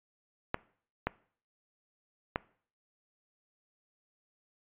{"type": "clicks", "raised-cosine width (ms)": 0.5, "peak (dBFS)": -14, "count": 3, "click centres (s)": [0.544, 1.07, 2.359], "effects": ["noise-tail reverb RT60 0.5 s tail -21 dB re dry", "resampled to 8000 Hz"]}